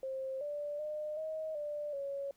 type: tone with pitch steps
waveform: sine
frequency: 530 / 586 / 606 / 630 / 591 / 557 Hz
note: C5 / D5 / D#5 / D#5 / D5 / C#5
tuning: +22 / -4 / -46 / +21 / +11 / +8 cents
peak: -36 dBFS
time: 0.03-2.31 s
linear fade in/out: 2 ms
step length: 380 ms
effects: pink hiss -71 dBFS RMS until 2.36 s